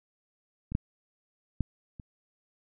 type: clicks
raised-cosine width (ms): 5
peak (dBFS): -25 / -14 / -15 / -30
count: 4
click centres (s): 0.72 / 0.751 / 1.607 / 1.998
effects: none